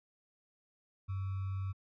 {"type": "tone with sample-and-hold", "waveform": "sine", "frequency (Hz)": 95.9, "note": "G2", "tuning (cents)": -37, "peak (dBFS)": -34, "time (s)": [1.08, 1.73], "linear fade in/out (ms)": 20, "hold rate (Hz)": 1225, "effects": ["low-pass 2000 Hz 12 dB/octave"]}